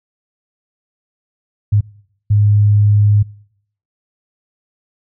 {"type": "tone bursts at uneven times", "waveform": "sine", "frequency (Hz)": 103.7, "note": "G#2", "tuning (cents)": -2, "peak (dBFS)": -8, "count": 2, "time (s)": [[1.72, 1.81], [2.3, 3.23]], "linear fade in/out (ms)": 10, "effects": ["noise-tail reverb RT60 0.7 s tail -25 dB re dry"]}